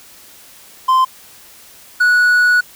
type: tone pair in turn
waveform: triangle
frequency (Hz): 1038 / 1468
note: C6 / F#6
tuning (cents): -14 / -14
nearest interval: tritone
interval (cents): 600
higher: second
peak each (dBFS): -7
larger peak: neither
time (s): 0.88-1.05 / 2-2.61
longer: second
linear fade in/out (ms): 10
effects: white hiss -42 dBFS RMS until 2.75 s